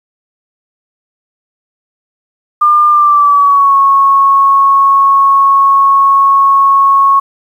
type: tone with pitch glide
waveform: sine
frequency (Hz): 1200 to 1100.4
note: D6 to C#6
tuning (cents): +37 to -13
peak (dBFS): -4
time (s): 2.61-7.2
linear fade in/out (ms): 10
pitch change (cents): -150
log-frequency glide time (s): 2.9-3.76
effects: 7-bit